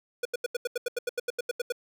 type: tone bursts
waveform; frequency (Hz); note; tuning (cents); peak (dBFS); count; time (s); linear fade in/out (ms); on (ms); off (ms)
square; 486.4; B4; -26; -27; 15; 0.23-1.723; 5; 23; 82
effects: none